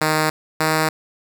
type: tone pair in turn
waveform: 5% pulse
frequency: 155.56 / 157.28 Hz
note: D#3 / D#3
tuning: 0 / +19 cents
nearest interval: unison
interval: 19 cents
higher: second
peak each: -5 dBFS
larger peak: neither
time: 0.01-0.3 / 0.6-0.89 s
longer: neither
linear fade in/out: 5 ms
effects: none